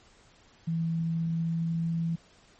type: tone with pitch glide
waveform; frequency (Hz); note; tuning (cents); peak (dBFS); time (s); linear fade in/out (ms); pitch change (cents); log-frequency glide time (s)
sine; 164.81 to 165.96; E3 to E3; 0 to +12; -26; 0.67-2.16; 10; +12; 1.16-1.85
effects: pink hiss -59 dBFS RMS until 2.59 s + MP3 32 kbps